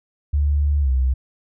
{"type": "tone with pitch glide", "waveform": "sine", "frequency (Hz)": [72.6, 64.68], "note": ["D2", "C2"], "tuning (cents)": [-19, -19], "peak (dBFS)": -15, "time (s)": [0.33, 1.14], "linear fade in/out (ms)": 10, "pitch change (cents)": -200, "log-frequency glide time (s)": [0.81, 0.9], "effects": []}